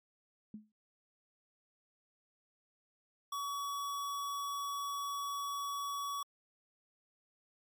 sine tone with exponential decay, 213.4 Hz, G#3, 47 cents sharp, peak -40 dBFS, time 0.54-0.72 s, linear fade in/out 2 ms, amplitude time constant 37 ms
square tone, 1131 Hz, C#6, 34 cents sharp, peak -37 dBFS, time 3.32-6.23 s, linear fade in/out 5 ms
effects MP3 96 kbps

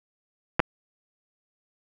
clicks, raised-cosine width 0.5 ms, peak -4 dBFS, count 2, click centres 0.595 / 0.601 s, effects none

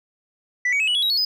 sine tone with pitch steps, 1975.5 / 2256 / 2577 / 2943 / 3361 / 3839 / 4384 / 5007 Hz, B6 / C#7 / E7 / F#7 / G#7 / B7 / C#8 / D#8, 0 / +30 / -40 / -10 / +20 / -50 / -20 / +10 cents, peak -15 dBFS, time 0.65-1.25 s, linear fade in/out 5 ms, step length 75 ms, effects tanh soft clip ceiling -17 dBFS

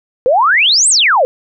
sine exponential two-way sweep, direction up then down, 474 to 8870 to 474 Hz, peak -7 dBFS, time 0.26-1.25 s, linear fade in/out 0 ms, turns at 0.89 s, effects none

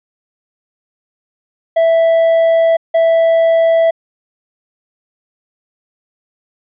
triangle tone bursts at uneven times, 659.3 Hz, E5, in tune, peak -6 dBFS, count 2, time 1.76-2.77 / 2.94-3.91 s, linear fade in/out 10 ms, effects resampled to 8000 Hz

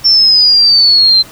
sine exponential sweep, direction down, 5420 to 4088 Hz, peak -4 dBFS, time 0.04-1.23 s, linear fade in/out 20 ms, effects pink hiss -35 dBFS RMS until 1.31 s

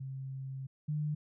sine tone pair in turn, 133.7 / 150.39 Hz, C3 / D3, +38 / +41 cents, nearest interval major second, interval 203 cents, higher second, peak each -38 / -31 dBFS, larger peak second, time 0-0.67 / 0.88-1.15 s, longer first, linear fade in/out 10 ms, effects none

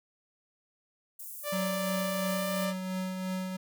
white high-pass noise, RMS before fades -43 dBFS, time 1.19-2.65 s, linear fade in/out 5 ms, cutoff 8100 Hz, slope 24 dB/octave
sawtooth tone with pitch glide, 587.3 to 592.8 Hz, D5 to D5, 0 to +16 cents, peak -28 dBFS, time 1.43-2.74 s, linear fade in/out 50 ms, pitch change +16 cents, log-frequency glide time 2.26-2.41 s
square tone with tremolo, 186.3 Hz, F#3, 12 cents sharp, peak -31 dBFS, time 1.52-3.57 s, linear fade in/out 10 ms, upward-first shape triangle, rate 2.9 Hz, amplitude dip 40%
effects none

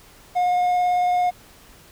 triangle tone with vibrato, 718 Hz, F5, 48 cents sharp, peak -15 dBFS, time 0.35-1.31 s, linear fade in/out 20 ms, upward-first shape sine, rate 18 Hz, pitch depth 8 cents each way, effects pink hiss -49 dBFS RMS until 1.91 s

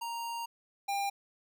square tone pair in turn, 932.3 / 799.1 Hz, A#5 / G5, 0 / +33 cents, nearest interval minor third, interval 267 cents, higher first, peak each -36 / -31 dBFS, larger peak second, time 0.01-0.46 / 0.88-1.1 s, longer first, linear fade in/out 10 ms, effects none

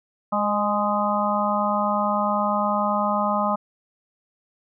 harmonic tone with a mistuned harmonic, 207.7 Hz, G#3, in tune, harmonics 1 / 3 / 4 / 5 / 6, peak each -26 / -26 / -26 / -26 / -26 dBFS, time 0.32-3.56 s, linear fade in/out 10 ms, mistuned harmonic 3, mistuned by -24 cents, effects none

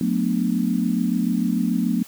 sine chord, B minor seventh, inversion second, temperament equal with one note detuned, 181.19 / 220 / 246.9 / 293.7 Hz, F#3 / A3 / B3 / D4, -36 / 0 / 0 / 0 cents, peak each -24 / -23 / -23 / -28 dBFS, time 0.01-2.03 s, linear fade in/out 2 ms, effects white hiss -45 dBFS RMS until 2.07 s

